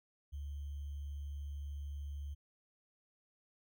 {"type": "tone with sample-and-hold", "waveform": "sine", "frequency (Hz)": 71.7, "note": "D2", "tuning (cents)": -41, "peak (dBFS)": -40, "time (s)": [0.32, 2.35], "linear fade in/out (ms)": 20, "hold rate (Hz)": 3150, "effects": []}